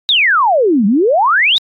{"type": "exponential two-way sweep", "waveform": "sine", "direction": "down then up", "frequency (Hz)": [3895, 189.9, 3895], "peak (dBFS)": -8, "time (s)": [0.09, 1.58], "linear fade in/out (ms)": 0, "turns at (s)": 0.86, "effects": ["AAC 64 kbps"]}